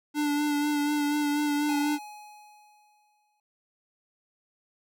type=tone with vibrato; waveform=square; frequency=293.7 Hz; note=D4; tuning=in tune; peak=-25 dBFS; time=0.14-1.99 s; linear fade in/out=50 ms; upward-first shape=sine; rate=4.1 Hz; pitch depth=23 cents each way
type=tone with exponential decay; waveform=square; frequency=840 Hz; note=G#5; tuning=19 cents sharp; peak=-33 dBFS; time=1.69-3.4 s; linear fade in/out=2 ms; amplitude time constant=370 ms
effects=none